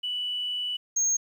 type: tone pair in turn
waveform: sine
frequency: 2963 / 6470 Hz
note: F#7 / G#8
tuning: +2 / -46 cents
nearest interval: octave + major second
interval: 1352 cents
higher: second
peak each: -27 / -19 dBFS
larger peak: second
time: 0.03-0.77 / 0.96-1.17 s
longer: first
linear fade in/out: 10 ms
effects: tanh soft clip ceiling -21 dBFS + 10-bit